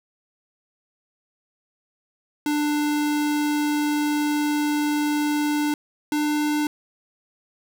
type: tone pair in turn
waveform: square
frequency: 296.5 / 298.6 Hz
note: D4 / D4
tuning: +17 / +29 cents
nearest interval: unison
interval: 12 cents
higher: second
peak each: -21 dBFS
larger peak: neither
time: 2.46-5.74 / 6.12-6.67 s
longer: first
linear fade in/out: 2 ms
effects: none

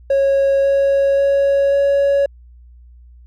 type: tone with pitch steps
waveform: triangle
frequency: 549 / 552.5 / 556 / 559.6 Hz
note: C#5 / C#5 / C#5 / C#5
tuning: -17 / -6 / +5 / +16 cents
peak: -9 dBFS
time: 0.1-2.26 s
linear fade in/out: 5 ms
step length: 540 ms
effects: tanh soft clip ceiling -5 dBFS + added 60 Hz sine -40 dBFS peak until 3.26 s

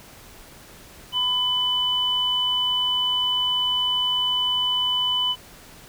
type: tone pair together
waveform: sine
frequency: 1001.1 / 3000 Hz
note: B5 / F#7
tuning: +23 / +23 cents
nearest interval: octave + perfect fifth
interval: 1900 cents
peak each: -29 / -20 dBFS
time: 1.12-5.36 s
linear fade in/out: 50 ms
effects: pink hiss -46 dBFS RMS until 5.88 s

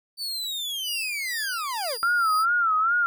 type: linear sweep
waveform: 40% pulse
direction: down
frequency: 4584 to 416.3 Hz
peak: -27 dBFS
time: 0.17-1.98 s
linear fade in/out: 50 ms
type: tone with tremolo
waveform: sawtooth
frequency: 4827 Hz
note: D8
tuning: 47 cents sharp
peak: -27 dBFS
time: 0.83-2.46 s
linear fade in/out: 50 ms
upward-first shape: triangle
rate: 2.1 Hz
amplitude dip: 80%
type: tone with vibrato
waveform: sine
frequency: 1346 Hz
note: E6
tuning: 36 cents sharp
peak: -19 dBFS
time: 2.03-3.06 s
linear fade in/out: 0 ms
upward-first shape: sine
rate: 2.4 Hz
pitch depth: 120 cents each way
effects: none

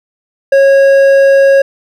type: tone with hard clipping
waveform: triangle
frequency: 548 Hz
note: C#5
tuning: 20 cents flat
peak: -5 dBFS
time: 0.52-1.62 s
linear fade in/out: 5 ms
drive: 10 dB
effects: none

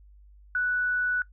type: tone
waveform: sine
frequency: 1480 Hz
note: F#6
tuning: in tune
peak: -23 dBFS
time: 0.55-1.22 s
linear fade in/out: 2 ms
effects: noise-tail reverb RT60 0.1 s tail -18 dB re dry + added 50 Hz sine -50 dBFS peak until 1.32 s

